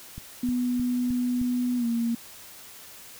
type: click train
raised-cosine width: 5 ms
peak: -25 dBFS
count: 5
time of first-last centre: 0.18-1.415 s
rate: 3.24 Hz
type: tone with pitch glide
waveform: sine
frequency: 246.9 to 233 Hz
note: B3 to A#3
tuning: 0 to -1 cents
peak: -23 dBFS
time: 0.43-2.15 s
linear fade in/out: 5 ms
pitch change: -101 cents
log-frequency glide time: 1.77-1.86 s
effects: white hiss -46 dBFS RMS until 3.19 s